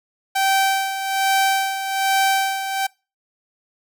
sawtooth tone with tremolo, 776 Hz, G5, 18 cents flat, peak -11 dBFS, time 0.35-2.87 s, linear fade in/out 10 ms, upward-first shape sine, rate 1.2 Hz, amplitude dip 65%, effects noise-tail reverb RT60 0.3 s tail -25 dB re dry

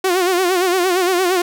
sawtooth tone with vibrato, 364.1 Hz, F#4, 28 cents flat, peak -10 dBFS, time 0.04-1.42 s, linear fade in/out 5 ms, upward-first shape sine, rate 8.7 Hz, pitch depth 88 cents each way, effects none

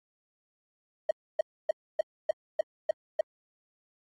triangle tone bursts, 627 Hz, D#5, 13 cents sharp, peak -18 dBFS, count 8, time 1.09-3.21 s, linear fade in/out 5 ms, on 20 ms, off 280 ms, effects tanh soft clip ceiling -15 dBFS + AAC 32 kbps

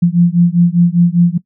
sine beating tone pair, 170.9 / 175.9 Hz, F3 / F3, -37 / +13 cents, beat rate 5 Hz, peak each -10 dBFS, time 0.02-1.38 s, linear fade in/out 10 ms, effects noise-tail reverb RT60 0.1 s tail -19 dB re dry

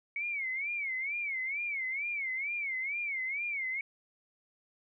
sine tone with vibrato, 2217 Hz, C#7, in tune, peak -32 dBFS, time 0.16-3.81 s, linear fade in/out 2 ms, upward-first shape sine, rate 2.2 Hz, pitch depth 150 cents each way, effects none

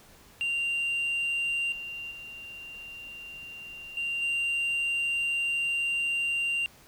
sine tone with level steps, 2776 Hz, F7, 11 cents flat, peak -24 / -35 / -40 / -27 / -23 dBFS, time 0.41-6.66 s, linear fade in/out 0 ms, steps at 1.72 / 2.11 / 3.97 / 4.22 s, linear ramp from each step 2 ms, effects tanh soft clip ceiling -25 dBFS + pink hiss -55 dBFS RMS until 6.87 s

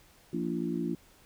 harmonic tone with a mistuned harmonic, 58.27 Hz, A#1, in tune, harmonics 3 / 4 / 5 / 6, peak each -35 / -35 / -35 / -35 dBFS, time 0.33-0.95 s, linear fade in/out 5 ms, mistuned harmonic 6, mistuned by -35 cents, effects pink hiss -60 dBFS RMS until 1.25 s

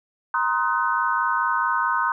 sine chord, C half-diminished seventh, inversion third, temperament just, 941.9 / 1046.5 / 1255.8 / 1507 Hz, Bb5 / C6 / Eb6 / Gb6, +18 / 0 / +16 / +31 cents, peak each -25 dBFS, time 0.34-2.12 s, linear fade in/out 2 ms, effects none

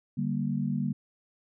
sine chord, G minor, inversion second, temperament just, 147 / 196 / 235.2 Hz, D3 / G3 / Bb3, +2 / 0 / +16 cents, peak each -31 dBFS, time 0.17-0.93 s, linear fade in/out 10 ms, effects none

